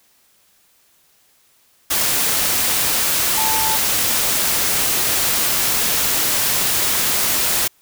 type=tone in noise; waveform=sine; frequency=880 Hz; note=A5; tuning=in tune; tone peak=-21 dBFS; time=3.37-3.77 s; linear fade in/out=10 ms; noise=white; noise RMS=-18 dBFS; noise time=1.9-7.68 s; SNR=-6 dB; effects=white hiss -57 dBFS RMS until 7.81 s